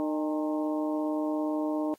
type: harmonic tone with a mistuned harmonic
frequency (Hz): 152.9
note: D#3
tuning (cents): -30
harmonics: 2 / 3 / 4 / 5 / 6 / 7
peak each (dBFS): -28 / -40 / -34 / -42 / -40 / -44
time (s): 0-1.94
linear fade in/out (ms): 0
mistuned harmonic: 5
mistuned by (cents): +94
effects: white hiss -66 dBFS RMS until 1.98 s + AAC 48 kbps